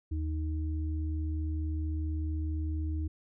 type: tone pair together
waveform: sine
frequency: 77.78 / 311.4 Hz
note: D#2 / D#4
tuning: 0 / +2 cents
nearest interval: 2 octaves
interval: 2402 cents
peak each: -30 / -40 dBFS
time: 0.11-3.08 s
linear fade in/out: 10 ms
effects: none